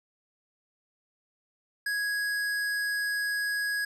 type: tone with hard clipping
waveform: triangle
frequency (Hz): 1661.2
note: G#6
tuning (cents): 0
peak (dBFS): -29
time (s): 1.86-3.85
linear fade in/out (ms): 5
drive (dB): 18
effects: none